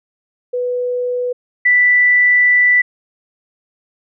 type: tone pair in turn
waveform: sine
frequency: 493.9 / 1975.6 Hz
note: B4 / B6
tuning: 0 / 0 cents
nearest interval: 2 octaves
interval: 2400 cents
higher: second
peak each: -16 / -8 dBFS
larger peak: second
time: 0.53-1.33 / 1.65-2.82 s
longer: second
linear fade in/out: 10 ms
effects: none